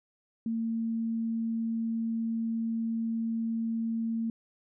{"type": "tone", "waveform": "sine", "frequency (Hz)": 227.1, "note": "A#3", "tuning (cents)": -45, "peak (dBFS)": -28, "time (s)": [0.46, 4.3], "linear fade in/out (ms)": 2, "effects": []}